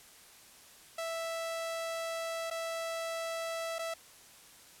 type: tone with dropouts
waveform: sawtooth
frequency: 659.3 Hz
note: E5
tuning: in tune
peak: -31 dBFS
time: 0.98-3.94 s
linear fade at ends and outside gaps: 5 ms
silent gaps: 2.502-2.51 / 3.785-3.791 s
effects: white hiss -56 dBFS RMS until 4.8 s + low-pass 12000 Hz 12 dB/octave